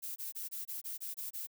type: noise bursts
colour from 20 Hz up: violet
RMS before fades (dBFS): -41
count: 9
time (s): 0.02-1.472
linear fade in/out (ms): 20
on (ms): 140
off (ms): 24
effects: none